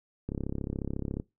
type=click train; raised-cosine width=3 ms; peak=-20 dBFS; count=32; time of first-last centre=0.29-1.199 s; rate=34.1 Hz; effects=noise-tail reverb RT60 0.2 s tail -21 dB re dry